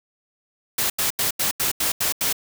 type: noise bursts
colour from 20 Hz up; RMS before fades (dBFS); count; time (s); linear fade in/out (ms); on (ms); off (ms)
white; -22; 8; 0.78-2.328; 5; 120; 84
effects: none